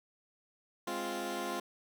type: chord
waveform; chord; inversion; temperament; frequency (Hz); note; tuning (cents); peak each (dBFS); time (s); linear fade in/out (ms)
15% pulse; F minor; first; equal; 207.7 / 261.6 / 349.2; Ab3 / C4 / F4; 0 / 0 / 0; -36 / -35 / -31; 0.87-1.6; 5
effects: none